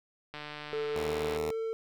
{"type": "click train", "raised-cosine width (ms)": 0.3, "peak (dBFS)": -25, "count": 154, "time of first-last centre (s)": [0.34, 1.367], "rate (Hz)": 149}
{"type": "tone with pitch glide", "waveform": "triangle", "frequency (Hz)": [440.6, 448.8], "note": ["A4", "A4"], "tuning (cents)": [2, 34], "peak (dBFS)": -29, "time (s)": [0.73, 1.73], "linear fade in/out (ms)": 0, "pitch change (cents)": 32, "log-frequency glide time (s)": [1.45, 1.56]}
{"type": "tone", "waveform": "5% pulse", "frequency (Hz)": 77.78, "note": "D#2", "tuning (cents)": 0, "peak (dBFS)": -24, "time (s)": [0.95, 1.51], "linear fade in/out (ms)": 5}
{"effects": []}